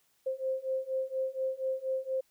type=beating tone pair; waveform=sine; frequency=523.3 / 527.5 Hz; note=C5 / C5; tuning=0 / +14 cents; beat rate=4.2 Hz; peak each=-34 / -33 dBFS; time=0.26-2.21 s; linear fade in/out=10 ms; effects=white hiss -71 dBFS RMS until 2.3 s